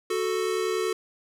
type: tone pair together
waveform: square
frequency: 369.7 / 440 Hz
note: F#4 / A4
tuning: -1 / 0 cents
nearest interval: minor third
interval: 301 cents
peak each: -28 dBFS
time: 0.1-0.93 s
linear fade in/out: 5 ms
effects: low-pass 12000 Hz 12 dB/octave + 9-bit